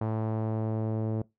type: tone with low-pass filter sweep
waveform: sawtooth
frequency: 110 Hz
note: A2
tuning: in tune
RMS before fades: -30 dBFS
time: 0.01-1.22 s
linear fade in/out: 5 ms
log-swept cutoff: 890 to 520 Hz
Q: 1.3
effects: noise-tail reverb RT60 0.2 s tail -22 dB re dry